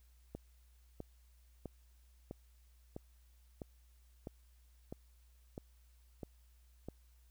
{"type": "click train", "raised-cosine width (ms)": 2, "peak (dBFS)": -30, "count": 11, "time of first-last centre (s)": [0.35, 6.886], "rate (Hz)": 1.53, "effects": ["added 60 Hz sine -62 dBFS peak until 7.3 s", "white hiss -75 dBFS RMS until 7.3 s"]}